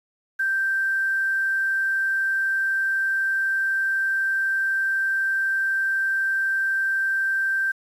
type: tone with quantisation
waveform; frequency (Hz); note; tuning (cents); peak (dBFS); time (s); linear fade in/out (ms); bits
sine; 1568; G6; 0; -20; 0.39-7.72; 10; 8
effects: resampled to 32000 Hz